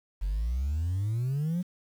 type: exponential sweep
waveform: sine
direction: up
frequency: 44.67 to 184.9 Hz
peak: -24 dBFS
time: 0.21-1.63 s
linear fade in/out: 20 ms
effects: tanh soft clip ceiling -25 dBFS + 9-bit